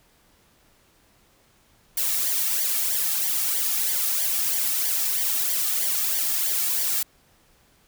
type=noise with flanger; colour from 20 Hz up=blue; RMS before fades=-24 dBFS; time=1.97-7.03 s; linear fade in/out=5 ms; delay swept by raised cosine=0.75 to 2.05 ms; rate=3.1 Hz; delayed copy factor=-0.75; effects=pink hiss -60 dBFS RMS until 7.87 s